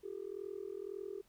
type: tone with amplitude modulation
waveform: sine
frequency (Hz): 396.9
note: G4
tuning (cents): +22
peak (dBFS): -36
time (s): 0.03-1.22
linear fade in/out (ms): 20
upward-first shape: sine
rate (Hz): 41.9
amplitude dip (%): 100
effects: tanh soft clip ceiling -33 dBFS + pink hiss -71 dBFS RMS until 1.28 s